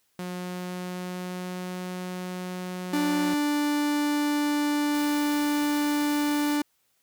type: tone with pitch glide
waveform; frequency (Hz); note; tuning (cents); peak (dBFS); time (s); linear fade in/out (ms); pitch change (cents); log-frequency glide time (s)
sawtooth; 180.1 to 181.98; F#3 to F#3; -46 to -28; -28; 0.19-3.34; 2; +18; 0.31-1.77
type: tone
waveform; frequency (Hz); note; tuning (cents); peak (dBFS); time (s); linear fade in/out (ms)
45% pulse; 293.7; D4; 0; -23; 2.93-6.62; 5
type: noise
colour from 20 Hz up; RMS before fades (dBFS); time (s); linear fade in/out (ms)
white; -42; 4.94-6.57; 5
effects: white hiss -70 dBFS RMS until 7.02 s